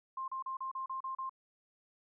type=tone bursts; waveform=sine; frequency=1056 Hz; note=C6; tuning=16 cents sharp; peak=-36 dBFS; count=8; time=0.17-1.295 s; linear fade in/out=5 ms; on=110 ms; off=35 ms; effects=none